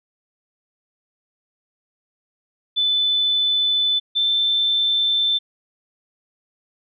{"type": "tone pair in turn", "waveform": "sine", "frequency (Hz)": [3506, 3545], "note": ["A7", "A7"], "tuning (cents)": [-7, 12], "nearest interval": "unison", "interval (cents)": 19, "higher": "second", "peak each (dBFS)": -16, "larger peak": "neither", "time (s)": [[2.76, 4], [4.15, 5.39]], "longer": "neither", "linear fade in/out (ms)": 20, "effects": []}